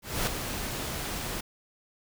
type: noise with ADSR envelope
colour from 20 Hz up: pink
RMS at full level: -27 dBFS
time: 0.02-1.41 s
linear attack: 250 ms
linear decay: 8 ms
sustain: -7 dB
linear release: 9 ms
effects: none